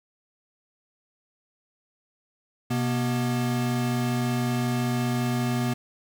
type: tone pair together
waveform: square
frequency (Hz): 126.6 / 241.3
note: B2 / B3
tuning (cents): +43 / -40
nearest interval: major seventh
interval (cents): 1117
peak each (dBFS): -27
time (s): 2.7-5.74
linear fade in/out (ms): 10
effects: none